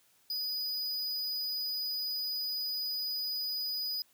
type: tone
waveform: square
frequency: 4956 Hz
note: D#8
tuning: 8 cents flat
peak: -33 dBFS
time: 0.3-4.02 s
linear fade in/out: 2 ms
effects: white hiss -67 dBFS RMS until 4.13 s + high-pass 60 Hz 12 dB/octave